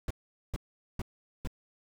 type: noise bursts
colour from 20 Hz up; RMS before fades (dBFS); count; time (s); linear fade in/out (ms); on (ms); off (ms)
brown; -32; 4; 0.08-1.474; 2; 26; 430
effects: none